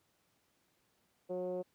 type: tone with low-pass filter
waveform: 10% pulse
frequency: 181.5 Hz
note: F#3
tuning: 33 cents flat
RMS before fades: -38 dBFS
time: 1.29-1.63 s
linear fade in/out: 20 ms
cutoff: 480 Hz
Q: 7.7
effects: pink hiss -75 dBFS RMS until 1.74 s + high-pass 100 Hz 12 dB/octave